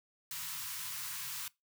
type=band-stop noise; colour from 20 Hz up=white; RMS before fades=-41 dBFS; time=0.31-1.48 s; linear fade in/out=2 ms; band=170 to 900 Hz; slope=96 dB/octave; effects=noise-tail reverb RT60 0.2 s tail -22 dB re dry + high-pass 100 Hz 12 dB/octave